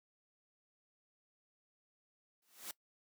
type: noise with exponential growth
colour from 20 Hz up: white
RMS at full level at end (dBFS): -41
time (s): 2.42-2.71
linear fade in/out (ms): 2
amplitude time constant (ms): 61
effects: noise-tail reverb RT60 0.1 s tail -20 dB re dry + high-pass 200 Hz 12 dB/octave